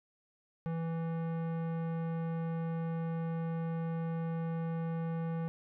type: tone with tanh clipping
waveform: sine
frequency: 164.81 Hz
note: E3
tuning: in tune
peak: -35 dBFS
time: 0.66-5.48 s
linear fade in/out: 0 ms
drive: 17 dB
effects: none